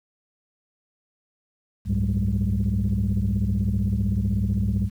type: tone cluster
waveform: sine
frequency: 66.6 / 91.6 / 103.6 / 191.2 / 207 Hz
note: C2 / F#2 / G#2 / G3 / G#3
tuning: +31 / -17 / -4 / -43 / -5 cents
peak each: -25 / -31 / -23 / -26 / -28 dBFS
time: 1.85-4.9 s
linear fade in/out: 50 ms
effects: tanh soft clip ceiling -14 dBFS + 9-bit